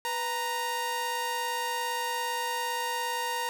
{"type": "tone pair together", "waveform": "sawtooth", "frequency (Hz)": [493.9, 930.3], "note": ["B4", "A#5"], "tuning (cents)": [0, -4], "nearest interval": "major seventh", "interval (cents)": 1096, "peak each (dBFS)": [-33, -26], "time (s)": [0.05, 3.49], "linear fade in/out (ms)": 0, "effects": []}